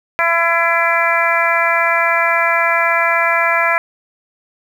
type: harmonic tone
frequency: 336.3 Hz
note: E4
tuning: 35 cents sharp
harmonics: 2 / 3 / 4 / 5 / 6 / 7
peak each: -19 / -19 / -19 / -19 / -19 / -19 dBFS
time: 0.19-3.78 s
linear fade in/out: 0 ms
effects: 7-bit